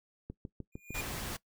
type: click train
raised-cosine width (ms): 3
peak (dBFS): -28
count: 5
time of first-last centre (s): 0.3-0.906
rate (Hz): 6.6
type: tone with exponential growth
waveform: square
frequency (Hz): 2426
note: D#7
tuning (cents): -44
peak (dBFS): -34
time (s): 0.72-1.01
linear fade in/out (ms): 5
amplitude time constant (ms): 62
type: noise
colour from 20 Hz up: pink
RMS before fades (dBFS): -39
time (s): 0.94-1.37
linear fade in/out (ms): 10
effects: noise-tail reverb RT60 0.1 s tail -19 dB re dry